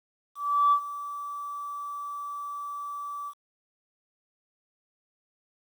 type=tone with ADSR envelope; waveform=sine; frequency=1156 Hz; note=D6; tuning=28 cents flat; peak=-16 dBFS; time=0.35-3.34 s; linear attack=370 ms; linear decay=78 ms; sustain=-17 dB; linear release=62 ms; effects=tanh soft clip ceiling -13 dBFS + 9-bit